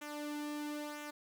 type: tone with flanger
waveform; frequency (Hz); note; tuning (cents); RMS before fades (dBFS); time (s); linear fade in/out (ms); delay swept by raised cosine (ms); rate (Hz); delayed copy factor
sawtooth; 296.2; D4; +15; -42; 0.01-1.11; 10; 0.21 to 2.01; 1; -0.6
effects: none